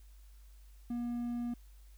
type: tone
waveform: triangle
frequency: 239.4 Hz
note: A#3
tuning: 46 cents sharp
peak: -32 dBFS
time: 0.9-1.54 s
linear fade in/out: 5 ms
effects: added 50 Hz sine -53 dBFS peak until 1.97 s + white hiss -69 dBFS RMS until 1.97 s